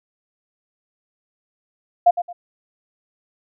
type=tone with echo; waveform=sine; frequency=702 Hz; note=F5; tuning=9 cents sharp; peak=-8 dBFS; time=2.06-2.11 s; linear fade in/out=10 ms; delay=110 ms; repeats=2; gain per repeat=-11 dB; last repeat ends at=2.33 s; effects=none